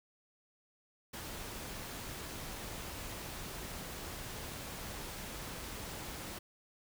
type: noise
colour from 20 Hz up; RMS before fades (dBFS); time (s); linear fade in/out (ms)
pink; -44; 1.13-6.39; 10
effects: none